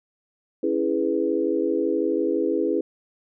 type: chord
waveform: sine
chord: C# minor seventh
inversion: none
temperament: equal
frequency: 277.2 / 329.6 / 415.3 / 493.9 Hz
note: C#4 / E4 / G#4 / B4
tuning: 0 / 0 / 0 / 0 cents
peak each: -28 / -24 / -25 / -27 dBFS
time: 0.63-2.81 s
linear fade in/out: 5 ms
effects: none